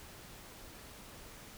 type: silence
effects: pink hiss -52 dBFS RMS until 1.57 s